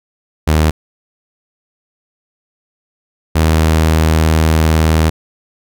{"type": "tone pair in turn", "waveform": "sawtooth", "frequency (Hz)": [77.78, 79.46], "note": ["D#2", "D#2"], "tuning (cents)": [0, 37], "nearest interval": "unison", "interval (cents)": 37, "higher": "second", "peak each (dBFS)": -5, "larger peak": "neither", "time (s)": [[0.47, 0.71], [3.35, 5.1]], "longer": "second", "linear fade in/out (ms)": 10, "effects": []}